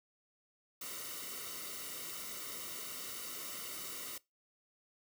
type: noise with comb filter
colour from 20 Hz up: white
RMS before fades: -44 dBFS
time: 0.81-4.18 s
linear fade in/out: 5 ms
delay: 1.2 ms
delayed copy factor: -0.75
effects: noise-tail reverb RT60 0.2 s tail -21 dB re dry